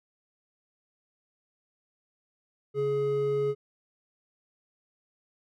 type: tone pair together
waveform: triangle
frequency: 140.16 / 420 Hz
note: C#3 / G#4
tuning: +19 / +19 cents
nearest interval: octave + perfect fifth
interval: 1900 cents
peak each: -32 / -23 dBFS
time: 2.74-3.55 s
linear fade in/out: 50 ms
effects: none